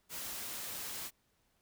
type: noise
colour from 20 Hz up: white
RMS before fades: -42 dBFS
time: 0.09-1.11 s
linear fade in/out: 50 ms
effects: pink hiss -75 dBFS RMS until 1.61 s